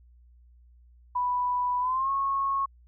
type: tone with pitch glide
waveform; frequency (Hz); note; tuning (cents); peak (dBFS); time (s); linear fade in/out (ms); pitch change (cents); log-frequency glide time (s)
sine; 987.8 to 1096; B5 to C#6; 0 to -20; -24; 1.15-2.66; 10; +180; 1.8-2.11
effects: added 60 Hz sine -53 dBFS peak until 2.87 s